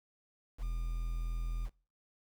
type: tone with quantisation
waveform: triangle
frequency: 41.67 Hz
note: E1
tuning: 19 cents sharp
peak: -31 dBFS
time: 0.58-1.7 s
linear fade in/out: 50 ms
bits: 9
effects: noise-tail reverb RT60 0.4 s tail -24 dB re dry